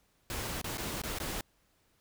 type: noise with dropouts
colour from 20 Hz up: pink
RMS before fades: -37 dBFS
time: 0.3-1.41 s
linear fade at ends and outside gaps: 1 ms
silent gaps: 0.615-0.643 / 0.773-0.78 / 1.018-1.036 / 1.186-1.2 s
effects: pink hiss -71 dBFS RMS until 2 s